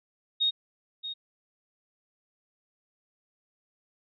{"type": "tone with echo", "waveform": "sine", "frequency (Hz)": 3729, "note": "A#7", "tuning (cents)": 0, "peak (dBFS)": -22, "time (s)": [0.4, 0.51], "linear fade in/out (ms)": 20, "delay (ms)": 630, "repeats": 1, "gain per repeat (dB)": -11, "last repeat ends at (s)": 1.14, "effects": []}